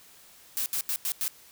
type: noise bursts at uneven times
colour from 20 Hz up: blue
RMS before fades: -29 dBFS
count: 5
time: 0.57-0.66 / 0.73-0.81 / 0.89-0.96 / 1.05-1.12 / 1.21-1.28 s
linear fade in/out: 0 ms
effects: white hiss -54 dBFS RMS until 1.51 s